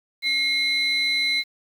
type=tone pair together; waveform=sine; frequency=2147 / 4020 Hz; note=C7 / B7; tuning=+44 / +30 cents; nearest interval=major seventh; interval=1086 cents; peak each=-21 dBFS; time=0.22-1.44 s; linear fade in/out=50 ms; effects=tanh soft clip ceiling -15 dBFS + 8-bit